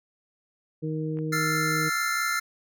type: harmonic tone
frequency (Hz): 156.4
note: D#3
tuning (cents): +9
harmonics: 1 / 2 / 3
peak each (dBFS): -29 / -32 / -34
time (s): 0.82-1.9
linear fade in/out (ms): 20
type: clicks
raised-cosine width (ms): 0.5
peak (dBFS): -38 / -33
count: 2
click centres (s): 1.172 / 1.188
type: chord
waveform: square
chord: F major seventh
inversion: third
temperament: equal with one note detuned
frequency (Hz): 1332.3 / 1396.9 / 1760 / 2093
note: E6 / F6 / A6 / C7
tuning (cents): +18 / 0 / 0 / 0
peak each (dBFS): -31 / -30 / -33 / -31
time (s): 1.32-2.4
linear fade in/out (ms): 10
effects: none